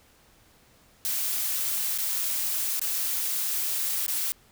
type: noise with dropouts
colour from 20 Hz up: blue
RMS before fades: -28 dBFS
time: 1.05-4.32 s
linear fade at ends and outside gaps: 0 ms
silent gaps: 1.977-1.985 / 2.795-2.815 / 4.064-4.081 s
effects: pink hiss -59 dBFS RMS until 4.51 s